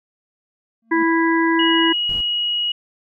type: tone with exponential growth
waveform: triangle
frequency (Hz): 226.8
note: A#3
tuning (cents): -47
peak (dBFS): -24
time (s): 0.82-1.03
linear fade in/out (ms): 5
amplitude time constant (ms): 44
type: harmonic tone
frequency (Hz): 329.6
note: E4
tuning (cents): 0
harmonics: 1 / 3 / 5 / 6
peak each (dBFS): -16 / -21 / -23 / -24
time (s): 0.91-1.93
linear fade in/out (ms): 10
type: tone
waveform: sine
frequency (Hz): 2900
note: F#7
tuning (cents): -35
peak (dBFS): -18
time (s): 1.59-2.72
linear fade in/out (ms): 5
type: noise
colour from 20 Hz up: brown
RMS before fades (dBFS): -33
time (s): 2.09-2.21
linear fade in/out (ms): 2
effects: none